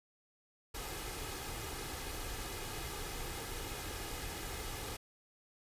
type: noise with comb filter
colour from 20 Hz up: pink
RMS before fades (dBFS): -42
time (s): 0.74-4.97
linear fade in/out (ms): 10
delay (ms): 2.4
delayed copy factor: +0.5
effects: resampled to 32000 Hz